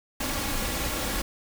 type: noise with comb filter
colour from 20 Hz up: pink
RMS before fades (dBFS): -29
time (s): 0.2-1.22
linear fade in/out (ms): 5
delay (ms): 3.6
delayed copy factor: +0.5
effects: none